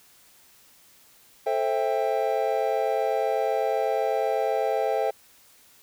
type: chord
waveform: triangle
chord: A minor seventh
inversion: none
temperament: just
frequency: 440 / 528 / 660 / 792 Hz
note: A4 / C5 / E5 / G5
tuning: 0 / +16 / +2 / +18 cents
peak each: -26 dBFS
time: 1.46-5.11 s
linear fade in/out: 10 ms
effects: white hiss -56 dBFS RMS until 5.82 s